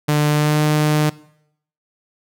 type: tone with pitch glide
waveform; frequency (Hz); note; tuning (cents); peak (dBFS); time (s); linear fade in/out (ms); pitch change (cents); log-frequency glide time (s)
sawtooth; 149.2 to 151.55; D3 to D#3; +28 to -45; -10; 0.08-1.1; 10; +27; 0.31-0.6
effects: noise-tail reverb RT60 0.7 s tail -20 dB re dry